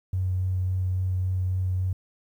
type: tone with vibrato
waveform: triangle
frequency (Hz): 92.5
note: F#2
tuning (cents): 0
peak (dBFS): -19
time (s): 0.13-1.93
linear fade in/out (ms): 5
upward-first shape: sine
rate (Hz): 3.6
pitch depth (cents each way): 11
effects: tanh soft clip ceiling -21 dBFS + 10-bit